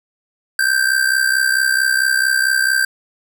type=tone with amplitude modulation; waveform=square; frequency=1567 Hz; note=G6; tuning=1 cent flat; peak=-11 dBFS; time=0.59-2.85 s; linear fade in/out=2 ms; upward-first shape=sine; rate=64.5 Hz; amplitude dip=70%; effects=none